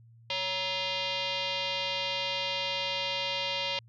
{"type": "tone with frequency modulation", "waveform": "sine", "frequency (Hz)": 196, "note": "G3", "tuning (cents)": 0, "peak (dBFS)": -29, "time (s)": [0.3, 3.79], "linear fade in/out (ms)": 2, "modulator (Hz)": 753, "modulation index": 5.4, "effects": ["added 115 Hz sine -53 dBFS peak until 3.88 s"]}